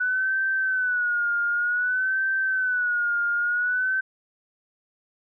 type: tone with vibrato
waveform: sine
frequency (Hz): 1482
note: F#6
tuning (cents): +2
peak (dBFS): -21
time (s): 0-4.01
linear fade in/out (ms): 10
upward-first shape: sine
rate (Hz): 0.54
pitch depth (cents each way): 84
effects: none